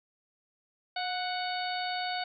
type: harmonic tone with a mistuned harmonic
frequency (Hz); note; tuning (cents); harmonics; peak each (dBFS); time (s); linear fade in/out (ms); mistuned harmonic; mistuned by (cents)
741; F#5; +2; 1 / 2 / 3 / 4 / 5 / 6; -33 / -39 / -41 / -43 / -41 / -40; 0.96-2.24; 5; 1; -37
effects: none